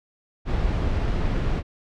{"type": "noise", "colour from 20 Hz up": "brown", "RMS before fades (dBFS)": -23, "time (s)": [0.45, 1.63], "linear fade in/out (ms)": 50, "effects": ["low-pass 4000 Hz 12 dB/octave"]}